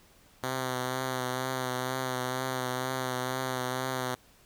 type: tone with vibrato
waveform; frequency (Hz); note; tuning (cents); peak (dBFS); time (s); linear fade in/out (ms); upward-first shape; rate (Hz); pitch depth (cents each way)
5% pulse; 128.5; C3; -31; -19; 0.43-4.15; 5; triangle; 2.1; 33
effects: pink hiss -60 dBFS RMS until 4.45 s